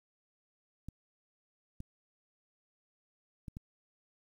clicks, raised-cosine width 5 ms, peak -30 dBFS, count 4, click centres 0.886 / 1.804 / 3.482 / 3.569 s, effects 10-bit

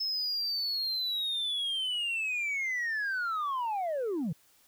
sine linear sweep, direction down, 5220 to 138.3 Hz, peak -27 dBFS, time 0-4.33 s, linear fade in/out 10 ms, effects tanh soft clip ceiling -28 dBFS + white hiss -64 dBFS RMS until 4.67 s

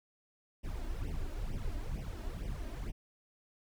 brown noise with flanger, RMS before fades -38 dBFS, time 0.63-2.92 s, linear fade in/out 20 ms, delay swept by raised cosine 0.35 to 3.25 ms, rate 2.2 Hz, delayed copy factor +0.9, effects none

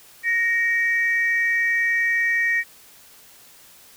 sine tone pair together, 1864.7 / 2295 Hz, A#6 / D7, 0 / -40 cents, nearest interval major third, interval 360 cents, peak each -18 / -24 dBFS, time 0.23-2.64 s, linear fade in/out 50 ms, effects tanh soft clip ceiling -11 dBFS + white hiss -49 dBFS RMS until 3.96 s

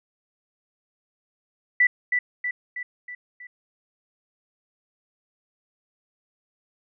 sine tone with echo, 1973 Hz, B6, 2 cents flat, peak -14 dBFS, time 1.8-1.87 s, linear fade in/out 5 ms, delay 320 ms, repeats 5, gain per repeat -5 dB, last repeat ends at 3.47 s, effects none

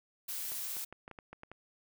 blue noise, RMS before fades -39 dBFS, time 0.28-0.85 s, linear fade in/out 10 ms
clicks, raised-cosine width 0.5 ms, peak -32 dBFS, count 9, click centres 0.519 / 0.767 / 0.926 / 1.079 / 1.113 / 1.188 / 1.33 / 1.434 / 1.516 s
effects none

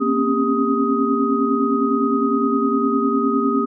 sine tone cluster, 232.7 / 265.1 / 274.9 / 400.6 / 1253 Hz, A#3 / C4 / C#4 / G4 / D#6, -3 / +23 / -14 / +38 / +12 cents, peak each -22 dBFS, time 0-3.66 s, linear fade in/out 20 ms, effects none

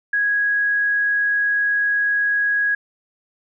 sine tone, 1658 Hz, G#6, 3 cents flat, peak -16 dBFS, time 0.13-2.75 s, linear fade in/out 5 ms, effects none

